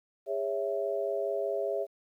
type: chord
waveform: sine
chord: C# minor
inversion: second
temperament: equal with one note detuned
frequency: 407.9 / 554.4 / 659.3 Hz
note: G#4 / C#5 / E5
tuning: -31 / 0 / 0 cents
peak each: -33 dBFS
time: 0.26-1.87 s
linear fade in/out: 50 ms
effects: 11-bit